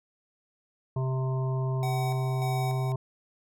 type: harmonic tone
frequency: 130.81 Hz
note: C3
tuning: in tune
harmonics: 1 / 3 / 5 / 7 / 8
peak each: -26 / -37 / -40 / -43 / -43 dBFS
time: 0.96-2.96 s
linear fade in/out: 5 ms
type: tone with tremolo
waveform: square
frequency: 754 Hz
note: F#5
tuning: 32 cents sharp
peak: -33 dBFS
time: 1.83-2.92 s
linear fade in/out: 0 ms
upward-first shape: square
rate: 1.7 Hz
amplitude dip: 55%
effects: none